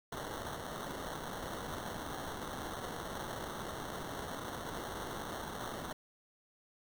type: noise with sample-and-hold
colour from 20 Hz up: blue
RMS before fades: -42 dBFS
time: 0.12-5.93 s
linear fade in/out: 2 ms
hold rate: 2450 Hz
effects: none